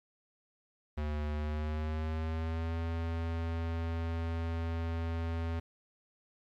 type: tone with pitch glide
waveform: square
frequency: 75.1 to 82.85 Hz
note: D2 to E2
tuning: +39 to +9 cents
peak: -33 dBFS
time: 0.97-5.6 s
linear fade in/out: 10 ms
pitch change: +170 cents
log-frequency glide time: 1.37-2.78 s
effects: low-pass 3000 Hz 12 dB/octave + 11-bit